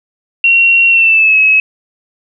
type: tone with pitch glide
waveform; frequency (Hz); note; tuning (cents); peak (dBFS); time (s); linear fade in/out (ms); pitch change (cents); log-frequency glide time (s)
sine; 2738 to 2569; F7 to E7; -35 to -45; -5; 0.44-1.6; 2; -110; 0.89-1.37
effects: none